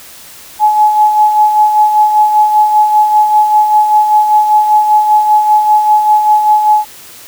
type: tone with tremolo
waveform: sine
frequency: 849 Hz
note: G#5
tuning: 38 cents sharp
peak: -3 dBFS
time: 0.59-6.85 s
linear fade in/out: 50 ms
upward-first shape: sine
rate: 5.1 Hz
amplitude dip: 50%
effects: white hiss -34 dBFS RMS until 7.27 s